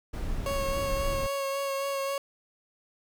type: noise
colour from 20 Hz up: brown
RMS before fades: -32 dBFS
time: 0.13-1.27 s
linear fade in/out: 10 ms
type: tone with vibrato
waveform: 30% pulse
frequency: 551 Hz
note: C#5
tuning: 11 cents flat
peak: -26 dBFS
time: 0.46-2.18 s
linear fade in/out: 2 ms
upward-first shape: sine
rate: 3.7 Hz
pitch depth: 18 cents each way
effects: none